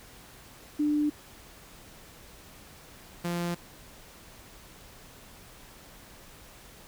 sine / sawtooth tone pair in turn, 297.3 / 173.02 Hz, D4 / F3, +21 / -16 cents, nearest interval major sixth, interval 937 cents, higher first, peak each -23 / -25 dBFS, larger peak first, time 0.79-1.1 / 3.24-3.55 s, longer neither, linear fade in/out 10 ms, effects pink hiss -51 dBFS RMS until 6.87 s

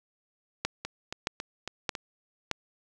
two click trains, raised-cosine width 0.2 ms, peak -10 / -17 dBFS, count 4 / 5, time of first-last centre 0.65-2.513 / 0.85-1.952 s, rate 1.61 / 3.63 Hz, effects none

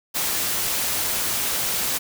white noise, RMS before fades -24 dBFS, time 0.14-1.99 s, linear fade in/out 20 ms, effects none

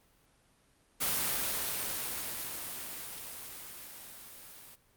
white noise with level ramp, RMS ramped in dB -30 to -52 dBFS, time 1-4.76 s, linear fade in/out 20 ms, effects pink hiss -67 dBFS RMS until 4.96 s + Opus 32 kbps

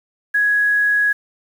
sine tone, 1669 Hz, G#6, 8 cents sharp, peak -13 dBFS, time 0.34-1.13 s, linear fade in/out 10 ms, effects 7-bit

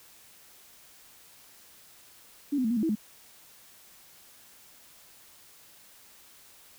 sine tone with pitch steps, 286.9 / 254.3 / 221.1 / 241.4 / 214.8 / 324.4 / 212.6 Hz, D4 / C4 / A3 / B3 / A3 / E4 / G#3, -40 / -49 / +9 / -39 / -41 / -28 / +41 cents, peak -24 dBFS, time 2.52-2.954 s, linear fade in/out 10 ms, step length 62 ms, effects white hiss -55 dBFS RMS until 6.78 s

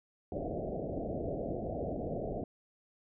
white low-pass noise, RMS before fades -37 dBFS, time 0.32-2.44 s, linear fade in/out 2 ms, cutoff 710 Hz, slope 96 dB/octave, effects none

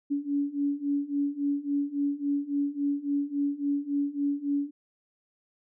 sine beating tone pair, 282.7 / 286.3 Hz, C#4 / D4, +34 / -44 cents, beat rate 3.6 Hz, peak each -30 / -28 dBFS, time 0.1-4.71 s, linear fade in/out 20 ms, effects none

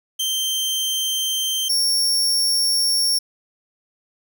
sawtooth tone pair in turn, 3136 / 5496 Hz, G7 / F8, 0 / -29 cents, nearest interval minor seventh, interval 971 cents, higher second, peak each -17 / -14 dBFS, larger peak second, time 0.19-1.69 / 1.69-3.19 s, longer neither, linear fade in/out 10 ms, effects none

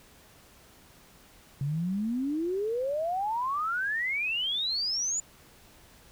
sine exponential sweep, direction up, 135.1 to 7090 Hz, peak -27 dBFS, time 1.61-5.2 s, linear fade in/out 2 ms, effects pink hiss -56 dBFS RMS until 6.11 s

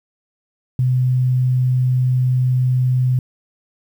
sine tone, 127.1 Hz, C3, 50 cents flat, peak -13 dBFS, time 0.79-3.19 s, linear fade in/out 2 ms, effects 8-bit

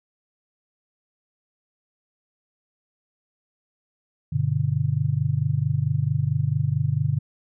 sine chord, G major, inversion none, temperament just, 98 / 122.5 / 147 Hz, G2 / B2 / D3, 0 / -14 / +2 cents, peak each -27 / -24 / -23 dBFS, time 4.32-7.19 s, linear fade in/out 10 ms, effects none

